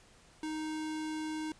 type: tone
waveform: square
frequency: 311.1 Hz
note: D#4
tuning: in tune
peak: -36 dBFS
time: 0.43-1.52 s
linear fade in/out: 2 ms
effects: pink hiss -61 dBFS RMS until 1.59 s + resampled to 22050 Hz